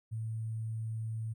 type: tone with sample-and-hold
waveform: sine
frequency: 111.4 Hz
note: A2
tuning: 22 cents sharp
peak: -34 dBFS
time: 0.11-1.34 s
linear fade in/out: 20 ms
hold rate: 8820 Hz
effects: none